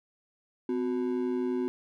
triangle ring-modulated tone, 310.9 Hz, D#4, 1 cent flat, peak -22 dBFS, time 0.69-1.68 s, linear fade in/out 0 ms, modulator 55.7 Hz, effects none

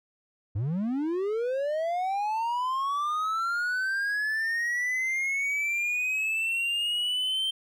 triangle linear sweep, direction up, 91.6 to 3141 Hz, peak -24 dBFS, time 0.55-7.51 s, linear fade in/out 10 ms, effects none

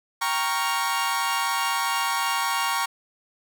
sawtooth chord, G half-diminished seventh, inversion none, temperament equal, 784 / 932.3 / 1108.7 / 1396.9 Hz, G5 / Bb5 / Db6 / F6, 0 / 0 / 0 / 0 cents, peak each -28 / -23 / -23 / -28 dBFS, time 0.21-2.86 s, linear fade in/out 10 ms, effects none

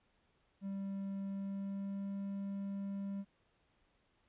triangle tone with pitch glide, 196 to 197.82 Hz, G3 to G3, 0 to +16 cents, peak -36 dBFS, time 0.61-3.25 s, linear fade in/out 50 ms, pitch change +16 cents, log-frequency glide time 1.23-2.1 s, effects pink hiss -75 dBFS RMS until 4.28 s + resampled to 8000 Hz

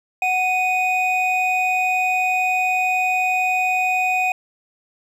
triangle tone pair together, 740 / 2489 Hz, F#5 / D#7, 0 / 0 cents, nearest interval octave + major sixth, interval 2100 cents, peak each -18 dBFS, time 0.22-4.32 s, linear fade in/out 2 ms, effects none

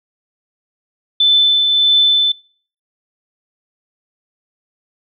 sine tone with tremolo, 3520 Hz, A7, in tune, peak -7 dBFS, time 1.2-2.32 s, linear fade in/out 5 ms, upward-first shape triangle, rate 1.6 Hz, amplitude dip 35%, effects noise-tail reverb RT60 0.5 s tail -26 dB re dry

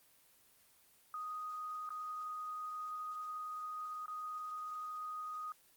sine tone with dropouts, 1244.5 Hz, D#6, in tune, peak -39 dBFS, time 1.14-5.52 s, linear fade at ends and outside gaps 1 ms, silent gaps 1.891-1.904 / 4.058-4.081 s, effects white hiss -67 dBFS RMS until 5.76 s + Opus 24 kbps

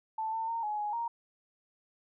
sine tone with pitch steps, 881 / 898 / 919 / 843 / 835 / 933 Hz, A5 / A5 / A#5 / G#5 / G#5 / A#5, +2 / +35 / -25 / +26 / +9 / +1 cents, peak -31 dBFS, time 0.18-1.08 s, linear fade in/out 5 ms, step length 150 ms, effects none

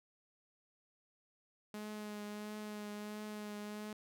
sawtooth tone with vibrato, 210 Hz, G#3, 19 cents sharp, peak -39 dBFS, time 1.74-3.93 s, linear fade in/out 2 ms, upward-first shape triangle, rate 1.5 Hz, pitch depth 22 cents each way, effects none

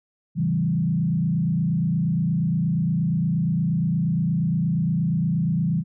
sine tone with frequency modulation, 165.7 Hz, E3, 9 cents sharp, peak -19 dBFS, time 0.35-5.84 s, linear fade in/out 50 ms, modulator 28.5 Hz, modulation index 1.1, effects none

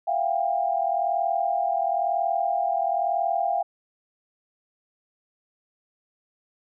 sine tone cluster, 675 / 716 / 796 Hz, E5 / F5 / G5, +41 / +43 / +26 cents, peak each -26 dBFS, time 0.07-3.63 s, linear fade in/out 10 ms, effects none

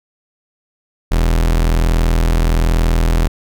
40% pulse tone, 41.2 Hz, E1, in tune, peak -10 dBFS, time 1.11-3.28 s, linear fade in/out 10 ms, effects none

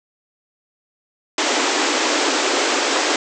pink band-pass noise, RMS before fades -19 dBFS, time 1.38-3.16 s, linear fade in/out 2 ms, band 260 to 7800 Hz, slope 96 dB/octave, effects none

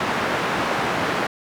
white band-pass noise, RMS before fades -23 dBFS, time 0-1.27 s, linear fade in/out 5 ms, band 120 to 1500 Hz, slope 12 dB/octave, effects none

